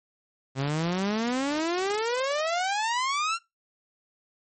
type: exponential sweep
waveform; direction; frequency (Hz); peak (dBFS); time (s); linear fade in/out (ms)
sawtooth; up; 130.81 to 1396.9; -21; 0.55-3.39; 50
effects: noise-tail reverb RT60 0.2 s tail -22 dB re dry + MP3 32 kbps